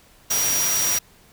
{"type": "tone in noise", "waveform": "sine", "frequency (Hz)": 5750, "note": "F8", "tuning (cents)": 50, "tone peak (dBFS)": -21, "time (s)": [0.3, 0.99], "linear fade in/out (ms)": 10, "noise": "white", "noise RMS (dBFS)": -24, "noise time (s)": [0.3, 0.99], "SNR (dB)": 0, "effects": ["pink hiss -53 dBFS RMS until 1.32 s"]}